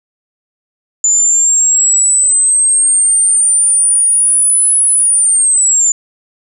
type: linear two-way sweep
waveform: sine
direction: up then down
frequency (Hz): 7040 to 10230 to 7040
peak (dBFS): -7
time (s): 1.04-5.92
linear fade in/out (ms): 2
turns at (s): 4.86
effects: none